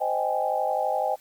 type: chord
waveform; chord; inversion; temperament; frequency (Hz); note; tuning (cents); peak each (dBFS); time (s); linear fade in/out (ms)
sine; Ab major seventh; first; just; 519.1 / 623 / 778.7 / 830.6; C5 / Eb5 / G5 / Ab5; -14 / +2 / -12 / 0; -30 / -28 / -27 / -29; 0-1.16; 20
effects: white hiss -56 dBFS RMS until 1.2 s + Opus 32 kbps